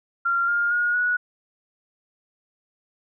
sine tone with pitch steps, 1383 / 1409.6 / 1436.7 / 1464.4 Hz, F6 / F6 / F6 / F#6, -17 / +16 / +49 / -18 cents, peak -19 dBFS, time 0.25-1.17 s, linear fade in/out 10 ms, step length 230 ms, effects none

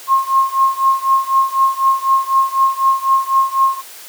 sine tone with tremolo, 1073 Hz, C6, 43 cents sharp, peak -7 dBFS, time 0.07-3.82 s, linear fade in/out 50 ms, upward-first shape triangle, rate 4 Hz, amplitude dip 95%, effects white hiss -36 dBFS RMS until 4.08 s + high-pass 400 Hz 12 dB/octave

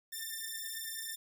5% pulse beating tone pair, 1789 / 1798.2 Hz, A6 / A6, +28 / +37 cents, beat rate 9.2 Hz, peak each -31 / -31 dBFS, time 0.12-1.16 s, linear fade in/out 10 ms, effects none

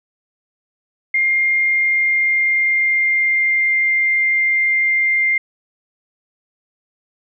sine tone with pitch glide, 2117 to 2102 Hz, C7 to C7, +20 to +7 cents, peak -13 dBFS, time 1.14-5.38 s, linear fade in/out 5 ms, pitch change -13 cents, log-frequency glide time 1.58-3.76 s, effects none

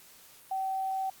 sine tone, 767 Hz, G5, 38 cents flat, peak -29 dBFS, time 0.51-1.1 s, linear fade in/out 5 ms, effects white hiss -55 dBFS RMS until 1.2 s + Opus 48 kbps

